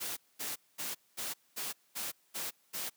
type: noise bursts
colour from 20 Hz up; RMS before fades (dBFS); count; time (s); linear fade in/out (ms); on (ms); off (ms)
white; -38; 8; 0-2.9; 20; 170; 220
effects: white hiss -70 dBFS RMS until 2.96 s + high-pass 150 Hz 12 dB/octave